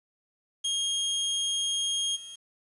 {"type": "tone with level steps", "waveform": "sawtooth", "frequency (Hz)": 3246, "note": "G#7", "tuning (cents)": -40, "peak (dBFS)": [-23, -38], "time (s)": [0.64, 2.36], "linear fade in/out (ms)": 10, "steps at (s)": 2.15, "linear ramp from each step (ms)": 20, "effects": ["resampled to 24000 Hz", "9-bit"]}